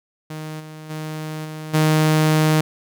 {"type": "tone with level steps", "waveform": "sawtooth", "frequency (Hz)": 155.56, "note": "D#3", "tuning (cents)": 0, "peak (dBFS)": [-25, -31, -23, -26, -10], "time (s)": [0.3, 2.61], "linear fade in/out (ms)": 5, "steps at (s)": [0.59, 0.89, 1.44, 1.73], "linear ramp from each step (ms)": 20, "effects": []}